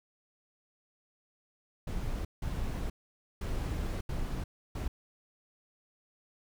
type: noise bursts at uneven times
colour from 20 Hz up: brown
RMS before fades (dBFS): -34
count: 5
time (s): 1.87-2.25 / 2.42-2.9 / 3.41-4.01 / 4.09-4.44 / 4.75-4.88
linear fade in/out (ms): 5
effects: none